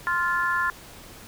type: chord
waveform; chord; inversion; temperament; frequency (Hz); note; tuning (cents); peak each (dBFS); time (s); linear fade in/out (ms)
sine; F major; second; equal with one note detuned; 1046.5 / 1396.9 / 1737.8; C6 / F6 / A6; 0 / 0 / -22; -26; 0.07-0.7; 0
effects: pink hiss -45 dBFS RMS until 1.27 s